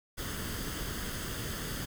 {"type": "noise with comb filter", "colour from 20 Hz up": "pink", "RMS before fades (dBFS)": -37, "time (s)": [0.17, 1.86], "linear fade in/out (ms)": 20, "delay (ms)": 0.62, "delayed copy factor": 0.55, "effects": []}